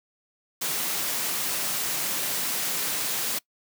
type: high-pass noise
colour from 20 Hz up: white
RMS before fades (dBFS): -28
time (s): 0.61-3.39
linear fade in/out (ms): 10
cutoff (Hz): 120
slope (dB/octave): 48
effects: noise-tail reverb RT60 0.1 s tail -23 dB re dry